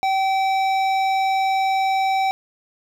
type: tone with hard clipping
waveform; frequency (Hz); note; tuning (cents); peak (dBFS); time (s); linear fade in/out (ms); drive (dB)
sine; 770; G5; -31; -19; 0.03-2.31; 0; 12
effects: none